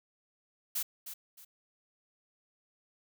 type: noise with echo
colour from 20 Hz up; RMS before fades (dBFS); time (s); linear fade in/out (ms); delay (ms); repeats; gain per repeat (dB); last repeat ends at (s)
blue; -33; 0.75-0.83; 10; 310; 2; -10; 1.45
effects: none